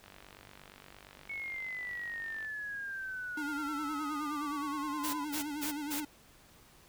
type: click train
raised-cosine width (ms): 0.3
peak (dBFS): -35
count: 118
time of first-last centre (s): 0.04-2.447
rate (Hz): 48.6
type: exponential sweep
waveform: sine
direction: down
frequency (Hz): 2217 to 990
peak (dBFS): -37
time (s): 1.29-5.25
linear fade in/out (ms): 10
type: tone with vibrato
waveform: square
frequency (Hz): 294.8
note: D4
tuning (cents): +7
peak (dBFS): -37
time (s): 3.37-6.05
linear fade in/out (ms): 5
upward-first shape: sine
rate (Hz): 9.6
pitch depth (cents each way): 71
type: noise bursts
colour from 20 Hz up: white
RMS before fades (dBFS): -37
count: 4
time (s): 5.03-6.01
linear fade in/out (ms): 20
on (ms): 110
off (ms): 180
effects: pink hiss -60 dBFS RMS until 6.88 s